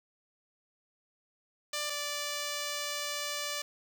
5% pulse tone pair in turn, 592 / 585.5 Hz, D5 / D5, +14 / -5 cents, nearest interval unison, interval 19 cents, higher first, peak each -21 / -22 dBFS, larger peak first, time 1.73-1.9 / 1.9-3.62 s, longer second, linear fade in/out 5 ms, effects none

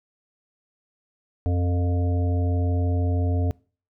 harmonic tone with a mistuned harmonic, 88.7 Hz, F2, 27 cents sharp, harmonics 1 / 3 / 5 / 7 / 8, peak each -20 / -30 / -34 / -37 / -38 dBFS, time 1.46-3.51 s, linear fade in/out 0 ms, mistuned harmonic 7, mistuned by -35 cents, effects noise-tail reverb RT60 0.4 s tail -24 dB re dry

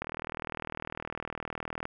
click train, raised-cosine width 0.5 ms, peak -20 dBFS, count 74, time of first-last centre 0.02-1.854 s, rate 39.8 Hz, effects none

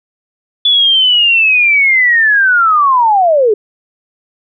sine linear sweep, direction down, 3453 to 400 Hz, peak -6 dBFS, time 0.65-3.54 s, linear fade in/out 5 ms, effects none

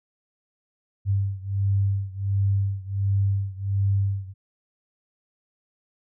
sine beating tone pair, 98.2 / 99.6 Hz, G2 / G2, +4 / +28 cents, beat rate 1.4 Hz, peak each -23 / -25 dBFS, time 1.05-4.34 s, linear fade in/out 50 ms, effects none

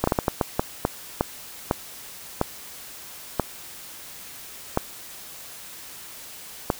slowing click train, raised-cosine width 1 ms, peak -5 dBFS, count 14, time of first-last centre 0.04-6.702 s, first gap 34 ms, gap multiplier 1.4, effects white hiss -41 dBFS RMS until 6.79 s

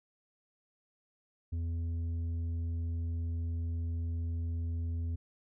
sine tone with tanh clipping, 83.7 Hz, E2, 27 cents sharp, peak -33 dBFS, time 1.52-5.16 s, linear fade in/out 10 ms, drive 6 dB, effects none

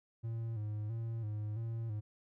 triangle tone with vibrato, 110 Hz, A2, in tune, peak -34 dBFS, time 0.23-2.01 s, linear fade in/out 20 ms, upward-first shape square, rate 1.5 Hz, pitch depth 67 cents each way, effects none

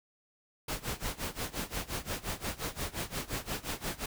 pink noise with tremolo, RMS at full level -34 dBFS, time 0.68-4.06 s, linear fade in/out 5 ms, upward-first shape sine, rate 5.7 Hz, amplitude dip 90%, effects none

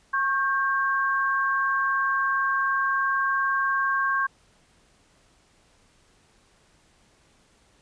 sine tone pair together, 1094 / 1585.7 Hz, C#6 / G6, -23 / +19 cents, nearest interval tritone, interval 642 cents, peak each -24 dBFS, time 0.13-4.27 s, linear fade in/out 10 ms, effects pink hiss -61 dBFS RMS until 7.81 s + resampled to 22050 Hz

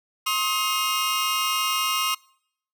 sawtooth tone cluster, 1066 / 1267 / 2828 Hz, C6 / D#6 / F7, +32 / +31 / +21 cents, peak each -23 dBFS, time 0.26-2.15 s, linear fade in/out 10 ms, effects noise-tail reverb RT60 0.7 s tail -25 dB re dry

